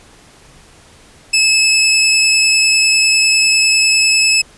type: tone with vibrato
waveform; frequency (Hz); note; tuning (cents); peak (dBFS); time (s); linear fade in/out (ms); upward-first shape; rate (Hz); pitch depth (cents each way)
20% pulse; 2600; E7; -24; -4; 1.33-4.42; 10; triangle; 10; 15
effects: pink hiss -44 dBFS RMS until 4.57 s + resampled to 24000 Hz